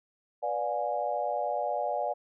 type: chord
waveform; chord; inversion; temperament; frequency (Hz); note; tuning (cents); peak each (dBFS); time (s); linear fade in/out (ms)
sine; B diminished seventh; none; equal with one note detuned; 493.9 / 587.3 / 716.8 / 830.6; B4 / D5 / F5 / Ab5; 0 / 0 / +45 / 0; -37 / -32 / -32 / -34; 0.42-2.14; 20
effects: none